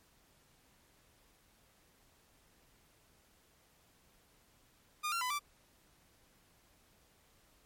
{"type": "tone with pitch steps", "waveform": "sawtooth", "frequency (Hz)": [1216, 1371, 1002, 1168], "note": ["D#6", "F6", "B5", "D6"], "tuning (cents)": [-40, -32, 25, -10], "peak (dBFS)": -30, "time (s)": [5.03, 5.394], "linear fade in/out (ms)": 20, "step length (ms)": 91, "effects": ["pink hiss -68 dBFS RMS until 7.65 s", "MP3 64 kbps"]}